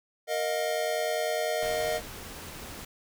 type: chord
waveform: square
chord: Bb suspended fourth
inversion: none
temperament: equal with one note detuned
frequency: 466.2 / 622.3 / 712.3 Hz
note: Bb4 / Eb5 / F5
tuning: 0 / 0 / +34 cents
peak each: -34 / -30 / -34 dBFS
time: 0.27-2.01 s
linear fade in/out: 50 ms
type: noise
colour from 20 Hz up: pink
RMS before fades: -42 dBFS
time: 1.62-2.85 s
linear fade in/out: 5 ms
effects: none